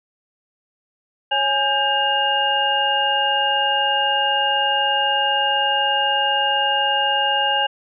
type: tone cluster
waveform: sine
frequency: 551 / 830 / 1593 / 2834 Hz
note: C#5 / G#5 / G6 / F7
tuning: -11 / -1 / +27 / +25 cents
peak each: -27 / -20 / -24 / -20 dBFS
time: 1.31-7.67 s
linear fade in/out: 10 ms
effects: none